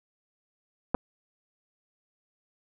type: clicks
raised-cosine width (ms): 1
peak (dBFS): -12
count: 2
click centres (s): 0.945 / 0.949
effects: none